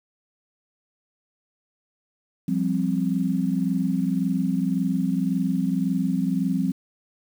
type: chord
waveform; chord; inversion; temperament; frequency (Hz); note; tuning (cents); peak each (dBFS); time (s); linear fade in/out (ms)
sine; F suspended second; none; just; 174.61 / 196.44 / 261.9; F3 / G3 / C4; 0 / +4 / +2; -25; 2.48-6.72; 5
effects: 8-bit